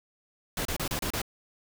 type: noise bursts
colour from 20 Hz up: pink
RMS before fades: -31 dBFS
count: 6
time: 0.57-1.217 s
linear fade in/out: 2 ms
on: 82 ms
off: 31 ms
effects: none